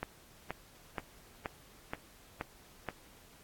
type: click train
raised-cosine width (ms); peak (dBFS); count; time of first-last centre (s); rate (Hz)
0.5; -20; 7; 0.03-2.887; 2.1
effects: pink hiss -59 dBFS RMS until 3.43 s + AAC 64 kbps